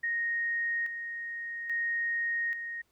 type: tone with tremolo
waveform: sine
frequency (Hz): 1864.7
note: A#6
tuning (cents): 0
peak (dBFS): -28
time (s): 0.03-2.82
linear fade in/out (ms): 10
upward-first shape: square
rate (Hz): 0.6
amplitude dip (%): 55
effects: pink hiss -73 dBFS RMS until 2.91 s